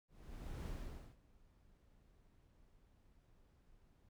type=noise with ADSR envelope; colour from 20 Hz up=brown; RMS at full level=-44 dBFS; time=0.08-4.09 s; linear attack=590 ms; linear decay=490 ms; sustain=-24 dB; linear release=5 ms; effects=none

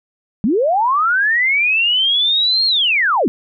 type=linear two-way sweep; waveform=sine; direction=up then down; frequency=184.6 to 4300 to 184.6 Hz; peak=-12 dBFS; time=0.44-3.28 s; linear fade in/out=0 ms; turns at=2.66 s; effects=none

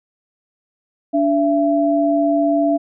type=tone pair together; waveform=sine; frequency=290.3 / 671.2 Hz; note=D4 / E5; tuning=-20 / +31 cents; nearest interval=octave + minor third; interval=1451 cents; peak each=-16 dBFS; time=1.13-2.78 s; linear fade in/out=20 ms; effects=none

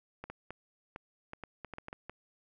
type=clicks; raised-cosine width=0.5 ms; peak=-27 dBFS; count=12; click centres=0.24 / 0.3 / 0.506 / 0.961 / 1.334 / 1.437 / 1.647 / 1.737 / 1.784 / 1.884 / 1.929 / 2.096 s; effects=none

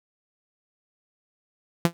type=tone with exponential decay; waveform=sawtooth; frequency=170.2 Hz; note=F3; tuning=44 cents flat; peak=-10 dBFS; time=1.85-1.93 s; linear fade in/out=0 ms; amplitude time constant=16 ms; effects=none

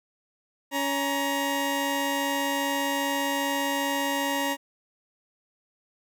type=tone pair together; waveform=20% pulse; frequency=280 / 942.5 Hz; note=C#4 / A#5; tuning=+18 / +19 cents; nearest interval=octave + major sixth; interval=2101 cents; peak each=-23 dBFS; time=0.71-4.57 s; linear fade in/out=50 ms; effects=none

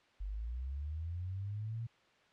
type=linear sweep; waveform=sine; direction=up; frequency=46 to 117.5 Hz; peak=-37 dBFS; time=0.2-1.87 s; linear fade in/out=10 ms; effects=white hiss -67 dBFS RMS until 2.32 s + low-pass 3000 Hz 12 dB/octave

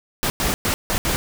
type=noise bursts at uneven times; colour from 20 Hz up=pink; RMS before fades=-21 dBFS; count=5; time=0.23-0.3 / 0.4-0.54 / 0.65-0.74 / 0.9-0.98 / 1.05-1.16 s; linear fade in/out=0 ms; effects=none

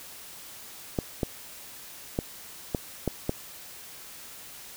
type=clicks; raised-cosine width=2 ms; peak=-12 dBFS; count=6; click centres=0.988 / 1.232 / 2.189 / 2.748 / 3.077 / 3.294 s; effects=white hiss -45 dBFS RMS until 4.76 s

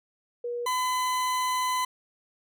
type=tone pair in turn; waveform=sine / 40% pulse; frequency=480.3 / 1010.7 Hz; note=B4 / B5; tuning=-48 / +40 cents; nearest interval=octave + minor second; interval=1288 cents; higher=second; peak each=-29 / -24 dBFS; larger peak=second; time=0.44-0.66 / 0.66-1.85 s; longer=second; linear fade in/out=5 ms; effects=none

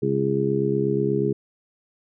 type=harmonic tone; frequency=68.3 Hz; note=C#2; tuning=25 cents flat; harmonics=2 / 3 / 4 / 5 / 6; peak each=-26 / -27 / -32 / -26 / -23 dBFS; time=0.02-1.33 s; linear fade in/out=10 ms; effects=none

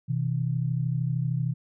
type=tone pair together; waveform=sine; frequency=126.8 / 159.91 Hz; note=B2 / D#3; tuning=+46 / +48 cents; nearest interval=major third; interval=402 cents; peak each=-26 / -28 dBFS; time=0.08-1.54 s; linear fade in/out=20 ms; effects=none

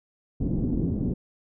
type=low-pass noise; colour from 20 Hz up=white; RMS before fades=-26 dBFS; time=0.4-1.14 s; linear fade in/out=10 ms; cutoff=290 Hz; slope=24 dB/octave; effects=none

